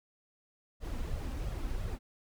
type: noise with flanger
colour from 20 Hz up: brown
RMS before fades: -36 dBFS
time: 0.8-1.99 s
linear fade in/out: 50 ms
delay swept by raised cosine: 1.5 to 3.9 ms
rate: 2.9 Hz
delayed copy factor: +0.55
effects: none